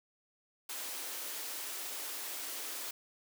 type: high-pass noise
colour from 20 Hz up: white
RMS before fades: -41 dBFS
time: 0.69-2.91 s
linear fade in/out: 5 ms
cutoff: 260 Hz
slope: 48 dB/octave
effects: none